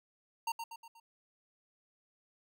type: tone with echo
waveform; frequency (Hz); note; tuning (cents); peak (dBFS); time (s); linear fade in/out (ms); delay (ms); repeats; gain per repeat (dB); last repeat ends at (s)
square; 921; A#5; -21; -33; 0.47-0.52; 5; 120; 4; -6; 1
effects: none